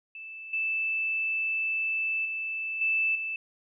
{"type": "tone with level steps", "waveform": "sine", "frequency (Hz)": 2637, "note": "E7", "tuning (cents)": 0, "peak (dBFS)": [-39, -26, -30, -23, -30], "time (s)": [0.15, 3.36], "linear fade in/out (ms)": 2, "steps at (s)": [0.53, 2.25, 2.81, 3.15], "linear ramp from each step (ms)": 5, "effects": []}